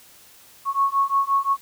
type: beating tone pair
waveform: sine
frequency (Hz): 1100 / 1105.7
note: C#6 / C#6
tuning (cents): -14 / -5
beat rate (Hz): 5.7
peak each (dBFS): -21 / -21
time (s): 0.65-1.57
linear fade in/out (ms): 50
effects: white hiss -50 dBFS RMS until 1.61 s